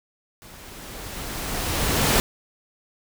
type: noise with level ramp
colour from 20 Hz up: pink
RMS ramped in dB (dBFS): -45 to -18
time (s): 0.42-2.2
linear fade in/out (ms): 0
effects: none